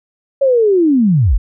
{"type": "linear sweep", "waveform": "sine", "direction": "down", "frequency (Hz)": [560, 33.45], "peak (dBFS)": -8, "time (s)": [0.41, 1.38], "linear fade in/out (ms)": 10, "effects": []}